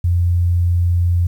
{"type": "tone", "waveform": "sine", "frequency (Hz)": 87.31, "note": "F2", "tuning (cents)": 0, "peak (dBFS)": -12, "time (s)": [0.04, 1.27], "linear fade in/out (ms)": 5, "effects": ["8-bit"]}